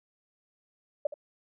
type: tone with echo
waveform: sine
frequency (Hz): 587.3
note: D5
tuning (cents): 0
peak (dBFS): -23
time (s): 1.05-1.07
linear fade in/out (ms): 5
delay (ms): 71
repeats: 1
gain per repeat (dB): -13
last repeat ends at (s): 1.141
effects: none